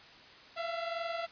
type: tone pair together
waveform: sawtooth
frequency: 668 / 690 Hz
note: E5 / F5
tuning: +23 / -21 cents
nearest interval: minor second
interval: 56 cents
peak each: -32 / -36 dBFS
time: 0.56-1.27 s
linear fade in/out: 20 ms
effects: white hiss -54 dBFS RMS until 1.31 s + resampled to 11025 Hz